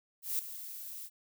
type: noise with ADSR envelope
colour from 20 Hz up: violet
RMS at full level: -31 dBFS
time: 0.22-1.1 s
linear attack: 170 ms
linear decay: 3 ms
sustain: -13 dB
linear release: 52 ms
effects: none